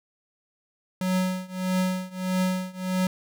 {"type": "tone with tremolo", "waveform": "square", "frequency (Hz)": 185, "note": "F#3", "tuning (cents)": 0, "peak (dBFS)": -21, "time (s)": [1.01, 3.07], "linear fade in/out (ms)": 2, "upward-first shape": "triangle", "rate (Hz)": 1.6, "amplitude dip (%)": 95, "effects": []}